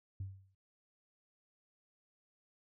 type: tone with exponential decay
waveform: sine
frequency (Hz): 96.3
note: G2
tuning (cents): -30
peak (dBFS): -35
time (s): 0.2-0.55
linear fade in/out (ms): 5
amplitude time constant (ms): 76
effects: tanh soft clip ceiling -34 dBFS